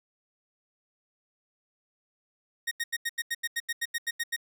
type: tone bursts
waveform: sawtooth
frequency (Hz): 1864.7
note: A#6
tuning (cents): 0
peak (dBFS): -24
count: 14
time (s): 2.67-4.364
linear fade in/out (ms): 10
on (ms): 43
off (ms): 84
effects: none